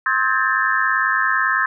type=tone cluster; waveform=sine; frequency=1060 / 1285 / 1582 / 1692 / 1790 Hz; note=C6 / E6 / G6 / G#6 / A6; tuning=+22 / -45 / +15 / +32 / +29 cents; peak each=-22 dBFS; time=0.06-1.66 s; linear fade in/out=2 ms; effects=none